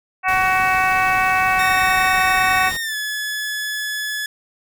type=harmonic tone; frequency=374.6 Hz; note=F#4; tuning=21 cents sharp; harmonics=2 / 3 / 4 / 5 / 6 / 7; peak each=-19 / -21 / -22 / -23 / -24 / -24 dBFS; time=0.23-2.72 s; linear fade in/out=50 ms
type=noise; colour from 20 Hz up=pink; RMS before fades=-32 dBFS; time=0.28-2.77 s; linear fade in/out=5 ms
type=tone with pitch glide; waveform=sawtooth; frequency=1843 to 1709.7 Hz; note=A#6 to G#6; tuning=-20 to +50 cents; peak=-19 dBFS; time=1.59-4.26 s; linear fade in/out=2 ms; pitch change=-130 cents; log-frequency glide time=2.8-2.96 s
effects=none